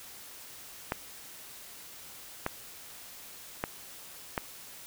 clicks, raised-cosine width 0.5 ms, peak -14 dBFS, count 4, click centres 0.921 / 2.464 / 3.639 / 4.378 s, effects white hiss -48 dBFS RMS until 4.86 s

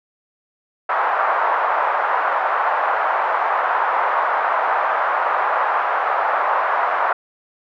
white band-pass noise, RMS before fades -19 dBFS, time 0.89-7.13 s, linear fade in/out 5 ms, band 660 to 1300 Hz, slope 24 dB/octave, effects none

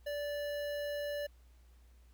square tone with notch filter, 582 Hz, D5, 16 cents flat, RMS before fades -38 dBFS, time 0.06-1.27 s, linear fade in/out 10 ms, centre 8000 Hz, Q 0.88, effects added 60 Hz sine -58 dBFS peak until 2.13 s + pink hiss -72 dBFS RMS until 2.13 s

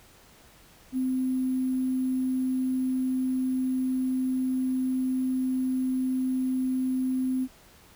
sine tone with sample-and-hold, 258.5 Hz, C4, 21 cents flat, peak -24 dBFS, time 0.92-7.48 s, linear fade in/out 50 ms, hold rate 11025 Hz, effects pink hiss -55 dBFS RMS until 7.95 s

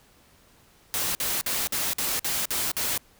white noise bursts, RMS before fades -27 dBFS, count 8, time 0.94-2.977 s, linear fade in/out 0 ms, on 210 ms, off 51 ms, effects pink hiss -58 dBFS RMS until 3.19 s

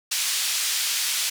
pink band-pass noise, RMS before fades -25 dBFS, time 0.11-1.3 s, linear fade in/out 10 ms, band 3100 to 11000 Hz, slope 12 dB/octave, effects none

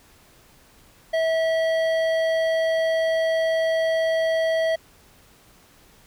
sine tone with hard clipping, 649 Hz, E5, 27 cents flat, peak -21 dBFS, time 1.13-4.76 s, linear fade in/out 10 ms, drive 11 dB, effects pink hiss -54 dBFS RMS until 6.06 s

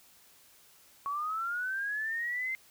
sine linear sweep, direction up, 1108.7 to 2093 Hz, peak -31 dBFS, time 1.06-2.55 s, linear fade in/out 0 ms, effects white hiss -60 dBFS RMS until 2.7 s

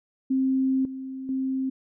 sine tone with level steps, 264 Hz, C4, 16 cents sharp, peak -20 / -32 / -24 dBFS, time 0.3-1.7 s, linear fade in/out 10 ms, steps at 0.85 / 1.29 s, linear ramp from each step 2 ms, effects none

